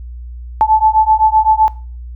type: beating tone pair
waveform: sine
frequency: 867 / 874.8 Hz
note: A5 / A5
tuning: -26 / -10 cents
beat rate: 7.8 Hz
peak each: -11 dBFS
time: 0.61-1.68 s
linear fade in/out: 0 ms
effects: noise-tail reverb RT60 0.4 s tail -20 dB re dry + added 60 Hz sine -26 dBFS peak until 2.15 s